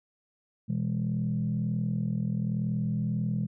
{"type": "chord", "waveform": "sine", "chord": "E major", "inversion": "second", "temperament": "equal with one note detuned", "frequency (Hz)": [123.47, 164.81, 205.5], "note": ["B2", "E3", "G#3"], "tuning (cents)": [0, 0, -18], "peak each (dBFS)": -30, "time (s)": [0.68, 3.47], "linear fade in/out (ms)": 20, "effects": ["tanh soft clip ceiling -20 dBFS"]}